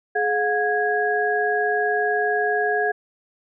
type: tone cluster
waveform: sine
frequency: 422.3 / 718 / 1654 Hz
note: G#4 / F5 / G#6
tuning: +29 / +48 / -8 cents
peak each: -23 dBFS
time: 0.15-2.92 s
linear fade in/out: 10 ms
effects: none